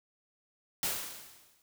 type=noise with exponential decay; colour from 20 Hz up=white; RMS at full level=-30 dBFS; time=0.83-1.62 s; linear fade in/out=1 ms; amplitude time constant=170 ms; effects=none